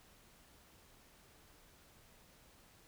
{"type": "silence", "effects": ["pink hiss -64 dBFS RMS until 2.87 s"]}